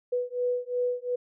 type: beating tone pair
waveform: sine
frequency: 491.6 / 494.4 Hz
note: B4 / B4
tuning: -8 / +2 cents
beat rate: 2.8 Hz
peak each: -29 dBFS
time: 0.12-1.16 s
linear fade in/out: 10 ms
effects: none